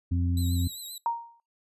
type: harmonic tone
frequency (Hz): 87.31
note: F2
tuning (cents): 0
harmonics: 1 / 2 / 3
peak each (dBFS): -24 / -36 / -32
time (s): 0.11-0.68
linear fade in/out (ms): 10
type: tone with vibrato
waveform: 15% pulse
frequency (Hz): 3930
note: B7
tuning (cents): -9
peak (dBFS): -31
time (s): 0.37-0.98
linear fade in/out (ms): 2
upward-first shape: triangle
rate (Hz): 7.6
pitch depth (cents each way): 75
type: tone with exponential decay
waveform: sine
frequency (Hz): 932.3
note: A#5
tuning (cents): 0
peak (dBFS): -21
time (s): 1.06-1.4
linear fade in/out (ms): 1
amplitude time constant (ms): 72
effects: noise-tail reverb RT60 0.2 s tail -21 dB re dry + resampled to 32000 Hz